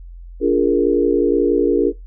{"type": "chord", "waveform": "sine", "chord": "Bb dominant seventh", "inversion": "first", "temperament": "equal with one note detuned", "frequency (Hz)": [287.3, 349.2, 415.3, 466.2], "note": ["D4", "F4", "Ab4", "Bb4"], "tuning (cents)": [-38, 0, 0, 0], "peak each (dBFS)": -18, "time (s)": [0.4, 1.93], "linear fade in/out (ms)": 50, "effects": ["noise-tail reverb RT60 0.2 s tail -21 dB re dry", "added 43 Hz sine -33 dBFS peak until 2.06 s"]}